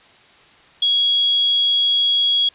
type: tone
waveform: sine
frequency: 3322 Hz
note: G#7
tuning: in tune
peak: -13 dBFS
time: 0.82-2.49 s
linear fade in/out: 5 ms
effects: white hiss -49 dBFS RMS until 2.54 s + resampled to 8000 Hz